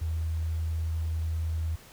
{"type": "tone", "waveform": "sine", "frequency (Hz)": 80.7, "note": "E2", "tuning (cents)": -36, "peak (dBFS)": -27, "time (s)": [0.01, 1.76], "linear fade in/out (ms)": 10, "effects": ["pink hiss -52 dBFS RMS until 1.92 s"]}